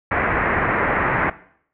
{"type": "low-pass noise", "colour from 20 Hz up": "white", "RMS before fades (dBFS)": -20, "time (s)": [0.11, 1.3], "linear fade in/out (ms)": 5, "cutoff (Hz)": 2100, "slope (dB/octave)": 48, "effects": ["noise-tail reverb RT60 0.6 s tail -17 dB re dry"]}